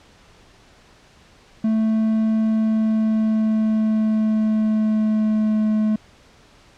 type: tone with pitch glide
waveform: triangle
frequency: 220 to 215.2 Hz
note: A3 to A3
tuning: 0 to -38 cents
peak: -14 dBFS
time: 1.64-5.96 s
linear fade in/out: 5 ms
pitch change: -38 cents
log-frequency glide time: 2.42-5.68 s
effects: pink hiss -51 dBFS RMS until 6.77 s + low-pass 6000 Hz 12 dB/octave